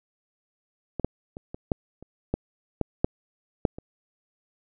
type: clicks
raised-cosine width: 2 ms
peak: -16 / -9 / -24 / -22 / -9 / -30 / -11 / -10 / -6 / -6 / -24 dBFS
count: 11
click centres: 0.997 / 1.046 / 1.369 / 1.545 / 1.718 / 2.026 / 2.34 / 2.813 / 3.045 / 3.652 / 3.785 s
effects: none